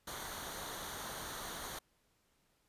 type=noise with comb filter; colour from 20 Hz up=pink; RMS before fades=-44 dBFS; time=0.07-1.79 s; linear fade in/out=5 ms; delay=0.39 ms; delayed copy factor=-0.6; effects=pink hiss -75 dBFS RMS until 2.68 s + resampled to 32000 Hz